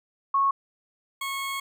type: tone pair in turn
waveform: sine / 20% pulse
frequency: 1100 / 1095.4 Hz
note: C#6 / C#6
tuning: -14 / -21 cents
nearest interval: unison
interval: 7 cents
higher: first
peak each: -19 / -24 dBFS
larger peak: first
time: 0.34-0.51 / 1.21-1.6 s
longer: second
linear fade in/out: 5 ms
effects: none